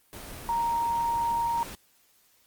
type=tone in noise; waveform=sine; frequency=932.3 Hz; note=A#5; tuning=in tune; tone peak=-24 dBFS; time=0.49-1.63 s; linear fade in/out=0 ms; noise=pink; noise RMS=-41 dBFS; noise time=0.13-1.75 s; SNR=+14 dB; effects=white hiss -64 dBFS RMS until 2.46 s + Opus 24 kbps